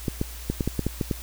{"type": "clicks", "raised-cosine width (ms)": 3, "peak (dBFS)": -11, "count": 9, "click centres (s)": [0.082, 0.214, 0.5, 0.608, 0.676, 0.793, 0.866, 1.012, 1.112], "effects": ["added 58 Hz sine -37 dBFS peak until 1.22 s", "white hiss -42 dBFS RMS until 1.22 s"]}